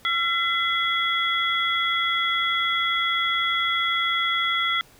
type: tone cluster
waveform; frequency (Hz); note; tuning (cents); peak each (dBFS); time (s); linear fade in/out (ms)
sine; 1355 / 2028 / 3353; E6 / B6 / G#7; +47 / +45 / +16; -25; 0.05-4.81; 0
effects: pink hiss -53 dBFS RMS until 4.99 s